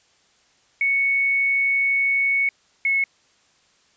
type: tone pair in turn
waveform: sine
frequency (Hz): 2217 / 2192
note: C#7 / C#7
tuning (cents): 0 / -20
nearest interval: unison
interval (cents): 20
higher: first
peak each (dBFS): -17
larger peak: neither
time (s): 0.81-2.49 / 2.85-3.04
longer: first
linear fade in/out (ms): 2
effects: white hiss -60 dBFS RMS until 3.96 s + resampled to 16000 Hz